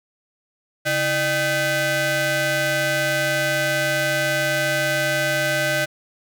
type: ring-modulated tone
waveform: sawtooth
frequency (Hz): 465.4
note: A#4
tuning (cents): -3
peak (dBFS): -12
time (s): 0.85-5.86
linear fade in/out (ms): 20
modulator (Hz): 1070
effects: none